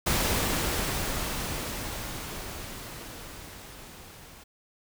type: noise with level ramp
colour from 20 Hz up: pink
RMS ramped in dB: -25 to -49 dBFS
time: 0.06-4.44 s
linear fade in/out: 10 ms
effects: none